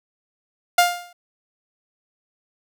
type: tone with exponential decay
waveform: sawtooth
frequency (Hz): 704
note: F5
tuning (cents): +14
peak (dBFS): -6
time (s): 0.78-1.13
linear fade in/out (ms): 5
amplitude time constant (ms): 76
effects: none